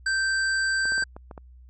square tone, 1562 Hz, G6, 7 cents flat, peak -23 dBFS, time 0.06-1.04 s, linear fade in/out 5 ms
clicks, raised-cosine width 1 ms, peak -26 dBFS, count 7, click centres 0.855 / 0.921 / 0.98 / 1.024 / 1.165 / 1.312 / 1.378 s
effects added 62 Hz sine -46 dBFS peak until 1.69 s + resampled to 22050 Hz

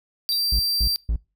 45% pulse tone, 4700 Hz, D8, 1 cent sharp, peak -20 dBFS, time 0.29-0.96 s, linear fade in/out 0 ms
square tone with exponential decay, 3837 Hz, A#7, 49 cents sharp, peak -25 dBFS, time 0.32-0.41 s, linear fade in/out 2 ms, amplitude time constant 18 ms
triangle tone bursts, 55.3 Hz, A1, 9 cents sharp, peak -17 dBFS, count 3, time 0.52-1.162 s, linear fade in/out 5 ms, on 74 ms, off 210 ms
effects noise-tail reverb RT60 0.3 s tail -24 dB re dry

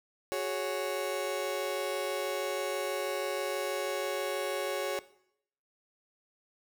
35% pulse chord, F# suspended second, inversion none, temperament just, 370 / 416.2 / 555 Hz, F#4 / G#4 / C#5, 0 / +4 / +2 cents, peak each -35 / -35 / -32 dBFS, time 0.32-4.99 s, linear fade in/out 0 ms, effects noise-tail reverb RT60 0.7 s tail -18 dB re dry

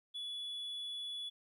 sine tone, 3417 Hz, G#7, 49 cents sharp, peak -37 dBFS, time 0.14-1.3 s, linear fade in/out 20 ms, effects tanh soft clip ceiling -39 dBFS + 13-bit

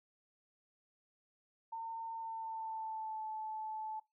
sine tone with pitch glide, 907 to 870.1 Hz, A#5 to A5, -48 to -20 cents, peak -39 dBFS, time 1.72-4 s, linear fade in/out 10 ms, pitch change -72 cents, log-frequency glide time 2.13-3.25 s, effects noise-tail reverb RT60 0.2 s tail -20 dB re dry

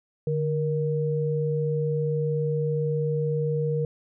sine tone pair together, 148.78 / 470.7 Hz, D3 / A#4, +23 / +17 cents, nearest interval octave + minor sixth, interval 1994 cents, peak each -25 / -26 dBFS, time 0.27-3.85 s, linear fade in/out 2 ms, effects none

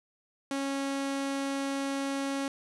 sawtooth tone, 275.1 Hz, C#4, 13 cents flat, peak -26 dBFS, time 0.51-2.48 s, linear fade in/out 2 ms, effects resampled to 24000 Hz + 9-bit

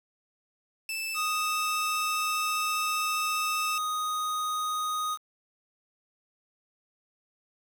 sawtooth tone with vibrato, 2637 Hz, E7, in tune, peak -28 dBFS, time 0.89-3.78 s, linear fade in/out 2 ms, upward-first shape triangle, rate 15 Hz, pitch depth 8 cents each way
square tone, 1244.5 Hz, D#6, in tune, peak -29 dBFS, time 1.14-5.18 s, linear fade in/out 50 ms
effects 8-bit

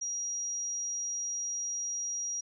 sine tone, 5730 Hz, F8, 44 cents sharp, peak -32 dBFS, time 0.01-2.41 s, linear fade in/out 10 ms, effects none

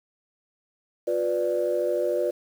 sine chord, B diminished, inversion second, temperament equal with one note detuned, 356.4 / 493.9 / 587.3 Hz, F4 / B4 / D5, +35 / 0 / 0 cents, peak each -27 / -26 / -25 dBFS, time 1.07-2.31 s, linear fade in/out 10 ms, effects tanh soft clip ceiling -14 dBFS + 8-bit

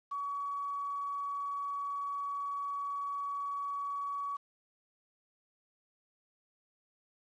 sine tone with quantisation, 1131 Hz, C#6, 34 cents sharp, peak -34 dBFS, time 0.11-4.37 s, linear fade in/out 10 ms, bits 9, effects low-pass 5000 Hz 12 dB/octave

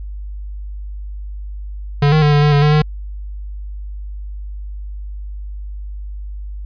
square tone with pitch steps, 144.1 / 155 / 147.9 / 146 / 148.3 / 143.8 / 149.5 / 151.7 Hz, D3 / D#3 / D3 / D3 / D3 / D3 / D3 / D#3, -33 / -6 / +13 / -10 / +17 / -36 / +31 / -44 cents, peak -10 dBFS, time 2.02-2.82 s, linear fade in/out 5 ms, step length 100 ms, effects added 50 Hz sine -25 dBFS peak until 6.65 s + resampled to 11025 Hz

